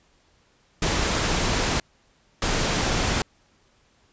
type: noise bursts at uneven times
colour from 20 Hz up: pink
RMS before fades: -23 dBFS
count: 2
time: 0.82-1.8 / 2.42-3.22 s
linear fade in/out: 2 ms
effects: pink hiss -62 dBFS RMS until 4.12 s + resampled to 16000 Hz